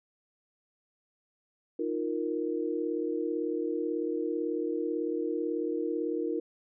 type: chord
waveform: sine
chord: Eb suspended second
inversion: none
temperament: equal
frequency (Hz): 311.1 / 349.2 / 466.2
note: Eb4 / F4 / Bb4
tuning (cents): 0 / 0 / 0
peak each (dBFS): -33 / -33 / -33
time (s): 1.79-6.4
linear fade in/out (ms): 5
effects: none